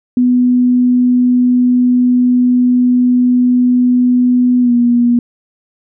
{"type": "tone with pitch glide", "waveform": "sine", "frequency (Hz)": [248, 240.2], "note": ["B3", "B3"], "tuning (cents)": [7, -48], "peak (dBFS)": -7, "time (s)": [0.17, 5.19], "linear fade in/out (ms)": 2, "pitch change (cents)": -55, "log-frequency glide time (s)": [4.61, 4.72], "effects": []}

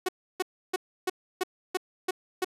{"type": "tone bursts", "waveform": "sawtooth", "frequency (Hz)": 370, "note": "F#4", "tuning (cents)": 0, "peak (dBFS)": -21, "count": 8, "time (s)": [0.06, 2.446], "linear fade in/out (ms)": 5, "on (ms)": 27, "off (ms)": 310, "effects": ["resampled to 32000 Hz"]}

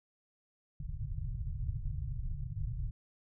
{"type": "low-pass noise", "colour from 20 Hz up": "pink", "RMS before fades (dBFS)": -37, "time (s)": [0.8, 2.91], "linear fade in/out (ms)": 5, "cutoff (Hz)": 150, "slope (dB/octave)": 96, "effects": []}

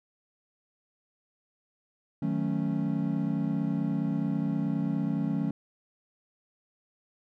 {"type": "chord", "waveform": "triangle", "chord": "D# half-diminished seventh", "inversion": "none", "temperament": "equal", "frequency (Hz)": [155.56, 185, 220, 277.2], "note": ["D#3", "F#3", "A3", "C#4"], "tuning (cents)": [0, 0, 0, 0], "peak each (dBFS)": -30, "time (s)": [2.22, 5.51], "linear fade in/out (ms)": 5, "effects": []}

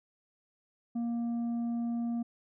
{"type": "tone with tanh clipping", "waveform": "triangle", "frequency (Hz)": 234.9, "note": "A#3", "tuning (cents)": 13, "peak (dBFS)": -31, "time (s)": [0.95, 2.23], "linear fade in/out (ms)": 10, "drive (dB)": 9, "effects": []}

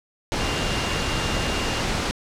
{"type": "tone in noise", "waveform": "sine", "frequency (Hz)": 2800, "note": "F7", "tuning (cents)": 4, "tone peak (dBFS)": -33, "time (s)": [0.4, 1.8], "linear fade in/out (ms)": 0, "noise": "pink", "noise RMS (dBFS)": -24, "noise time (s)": [0.32, 2.11], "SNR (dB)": -12, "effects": ["low-pass 6000 Hz 12 dB/octave"]}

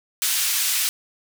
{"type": "band-pass noise", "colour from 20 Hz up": "white", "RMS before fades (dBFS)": -22, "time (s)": [0.22, 0.89], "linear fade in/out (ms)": 0, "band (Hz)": [1900, 15000], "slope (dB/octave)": 12, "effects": []}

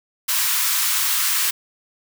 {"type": "high-pass noise", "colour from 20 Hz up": "white", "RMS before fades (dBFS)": -20, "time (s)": [0.28, 1.51], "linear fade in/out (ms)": 10, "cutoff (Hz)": 970, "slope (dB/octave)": 48, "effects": []}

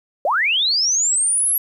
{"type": "linear sweep", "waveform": "sine", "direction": "up", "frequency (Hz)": [507, 11540], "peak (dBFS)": -15, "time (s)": [0.25, 1.58], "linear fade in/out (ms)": 2, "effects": ["9-bit"]}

